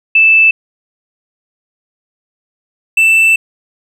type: tone pair in turn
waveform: sine / triangle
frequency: 2637 / 2657 Hz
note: E7 / E7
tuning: 0 / +13 cents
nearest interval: unison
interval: 13 cents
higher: second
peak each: -4 dBFS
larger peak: neither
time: 0.15-0.51 / 2.97-3.36 s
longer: second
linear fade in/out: 5 ms
effects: none